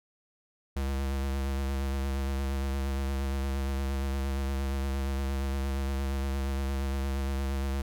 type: tone with vibrato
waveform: square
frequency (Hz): 68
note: C#2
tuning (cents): -33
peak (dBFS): -29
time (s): 0.76-7.82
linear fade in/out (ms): 5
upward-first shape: sine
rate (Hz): 8.6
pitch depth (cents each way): 29
effects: none